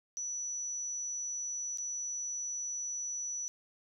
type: tone with dropouts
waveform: sine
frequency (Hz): 5920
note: F#8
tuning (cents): 0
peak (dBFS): -35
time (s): 0.17-3.48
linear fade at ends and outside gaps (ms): 0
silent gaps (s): 1.774-1.784
effects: none